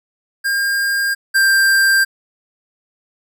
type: tone pair in turn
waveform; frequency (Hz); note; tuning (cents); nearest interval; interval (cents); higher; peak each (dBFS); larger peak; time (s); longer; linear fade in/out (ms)
square; 1608 / 1583.1; G6 / G6; +44 / +17; unison; 27; first; -16 / -11; second; 0.44-1.15 / 1.34-2.05; neither; 20
effects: none